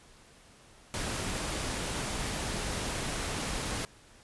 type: noise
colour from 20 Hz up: pink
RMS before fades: -34 dBFS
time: 0.94-3.85 s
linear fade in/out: 0 ms
effects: pink hiss -57 dBFS RMS until 4.23 s + resampled to 24000 Hz